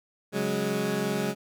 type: chord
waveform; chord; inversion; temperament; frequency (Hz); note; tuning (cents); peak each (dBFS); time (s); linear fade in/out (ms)
20% pulse; C# suspended fourth; none; equal; 138.59 / 185 / 207.7; C#3 / F#3 / G#3; 0 / 0 / 0; -29 / -26 / -24; 0.32-1.35; 50
effects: none